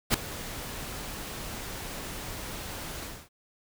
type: noise with ADSR envelope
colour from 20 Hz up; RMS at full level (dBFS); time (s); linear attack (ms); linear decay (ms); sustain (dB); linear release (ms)
pink; -20; 0.1-3.29; 41; 3; -18; 260
effects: none